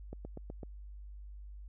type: slowing click train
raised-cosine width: 2 ms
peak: -30 dBFS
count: 5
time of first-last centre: 0.13-0.632 s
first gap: 120 ms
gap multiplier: 1.03
effects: added 50 Hz sine -45 dBFS peak until 1.68 s